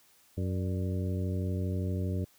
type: harmonic tone with a mistuned harmonic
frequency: 92.5 Hz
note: F#2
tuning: in tune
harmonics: 1 / 2 / 3 / 4 / 5 / 6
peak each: -30 / -36 / -40 / -42 / -44 / -46 dBFS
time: 0.37-2.25 s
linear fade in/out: 10 ms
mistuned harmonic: 6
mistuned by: +100 cents
effects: white hiss -63 dBFS RMS until 2.38 s